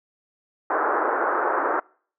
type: band-pass noise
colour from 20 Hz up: white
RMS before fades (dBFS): -23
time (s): 0.7-1.8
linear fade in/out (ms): 5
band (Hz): 320 to 1500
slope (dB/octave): 48
effects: noise-tail reverb RT60 0.5 s tail -26 dB re dry